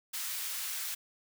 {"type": "high-pass noise", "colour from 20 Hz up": "white", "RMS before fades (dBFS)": -37, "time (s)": [0.13, 0.95], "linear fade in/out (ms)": 10, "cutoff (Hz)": 1300, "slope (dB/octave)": 12, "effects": []}